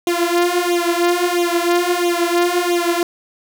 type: tone with flanger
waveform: sawtooth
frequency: 348.7 Hz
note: F4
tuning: 3 cents flat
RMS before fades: -17 dBFS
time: 0.07-3.03 s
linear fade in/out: 2 ms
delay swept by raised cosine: 0.3 to 5.8 ms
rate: 1.5 Hz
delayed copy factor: +1
effects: none